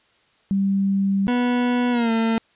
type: tone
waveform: sine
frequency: 196 Hz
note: G3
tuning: in tune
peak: -17 dBFS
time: 0.51-1.27 s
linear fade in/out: 0 ms
type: tone with pitch glide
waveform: 40% pulse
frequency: 245.1 to 226.1 Hz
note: B3 to A3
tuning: -13 to +47 cents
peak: -17 dBFS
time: 1.28-2.38 s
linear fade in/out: 0 ms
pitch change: -140 cents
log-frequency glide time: 1.91-2.11 s
effects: white hiss -60 dBFS RMS until 2.55 s + resampled to 8000 Hz